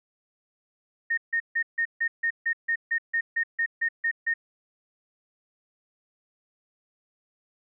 sine tone bursts, 1843 Hz, A#6, 20 cents flat, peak -22 dBFS, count 15, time 1.1-4.34 s, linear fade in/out 10 ms, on 76 ms, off 150 ms, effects none

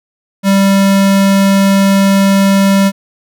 square tone, 196 Hz, G3, in tune, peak -7 dBFS, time 0.43-2.92 s, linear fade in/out 50 ms, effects none

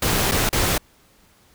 pink noise with dropouts, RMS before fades -20 dBFS, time 0.02-0.78 s, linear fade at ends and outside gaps 5 ms, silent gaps 0.314-0.318 / 0.492-0.528 s, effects pink hiss -56 dBFS RMS until 1.54 s

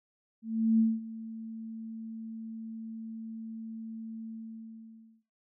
sine tone with ADSR envelope, 223.8 Hz, A3, 30 cents sharp, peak -20 dBFS, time 0.42-5.23 s, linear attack 370 ms, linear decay 210 ms, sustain -18 dB, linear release 970 ms, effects noise-tail reverb RT60 0.3 s tail -22 dB re dry

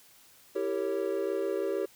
triangle chord, E diminished seventh, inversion none, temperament equal with one note detuned, 329.6 / 392 / 458.4 / 554.4 Hz, E4 / G4 / Bb4 / Db5, 0 / 0 / -29 / 0 cents, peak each -35 / -29 / -33 / -33 dBFS, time 0.55-1.86 s, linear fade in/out 10 ms, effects white hiss -58 dBFS RMS until 1.95 s

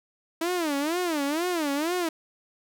sawtooth tone with vibrato, 318 Hz, D#4, 38 cents sharp, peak -21 dBFS, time 0.41-2.09 s, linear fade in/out 5 ms, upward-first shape sine, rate 2.1 Hz, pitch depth 230 cents each way, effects none

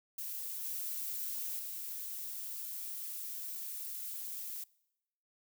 violet noise with level steps, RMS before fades -41 / -39 / -42 dBFS, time 0.18-4.64 s, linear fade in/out 5 ms, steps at 0.64 / 1.59 s, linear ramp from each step 2 ms, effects noise-tail reverb RT60 0.9 s tail -24 dB re dry

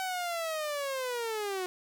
sawtooth linear sweep, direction down, 762 to 360 Hz, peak -28 dBFS, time 0-1.66 s, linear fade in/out 0 ms, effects none

